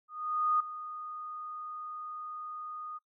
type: tone with ADSR envelope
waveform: sine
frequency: 1234 Hz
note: D#6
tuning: 15 cents flat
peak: -24 dBFS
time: 0.08-2.99 s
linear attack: 520 ms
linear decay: 5 ms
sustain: -15 dB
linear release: 23 ms
effects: noise-tail reverb RT60 0.1 s tail -18 dB re dry